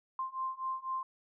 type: beating tone pair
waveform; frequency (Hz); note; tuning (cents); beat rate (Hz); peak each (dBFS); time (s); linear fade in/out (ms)
sine; 1046.5 / 1050.5; C6 / C6; 0 / +7; 4; -38 / -37; 0.19-1.03; 2
effects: none